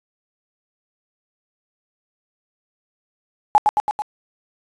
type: tone with echo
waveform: sine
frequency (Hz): 841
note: G#5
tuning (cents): +22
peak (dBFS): -8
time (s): 3.55-3.58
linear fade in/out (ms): 0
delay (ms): 110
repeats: 4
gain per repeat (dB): -3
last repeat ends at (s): 4.02
effects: resampled to 22050 Hz + 7-bit